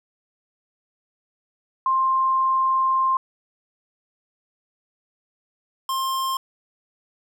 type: tone pair in turn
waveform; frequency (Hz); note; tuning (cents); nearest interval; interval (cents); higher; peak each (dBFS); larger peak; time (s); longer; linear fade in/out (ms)
sine / square; 1054 / 1058.9; C6 / C6; +12 / +20; unison; 8; second; -17 / -23; first; 1.86-3.17 / 5.89-6.37; first; 2
effects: none